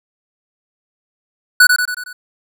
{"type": "tone with echo", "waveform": "square", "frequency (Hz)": 1480, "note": "F#6", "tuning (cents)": 0, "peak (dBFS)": -5, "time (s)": [1.6, 1.67], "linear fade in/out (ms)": 5, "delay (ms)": 92, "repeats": 5, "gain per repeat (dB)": -5, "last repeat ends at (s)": 2.13, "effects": []}